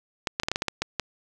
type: clicks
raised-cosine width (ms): 0.2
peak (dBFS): -8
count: 10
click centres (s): 0.272 / 0.399 / 0.434 / 0.485 / 0.516 / 0.559 / 0.621 / 0.683 / 0.82 / 0.997
effects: none